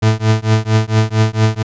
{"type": "tone with tremolo", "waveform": "40% pulse", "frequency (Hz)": 109.6, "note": "A2", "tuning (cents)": -6, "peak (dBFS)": -6, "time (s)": [0.02, 1.63], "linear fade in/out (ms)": 10, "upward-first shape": "triangle", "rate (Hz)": 4.4, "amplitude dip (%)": 100, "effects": ["resampled to 16000 Hz"]}